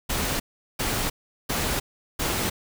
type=noise bursts; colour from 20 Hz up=pink; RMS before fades=-26 dBFS; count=4; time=0.09-2.5 s; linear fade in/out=10 ms; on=310 ms; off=390 ms; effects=none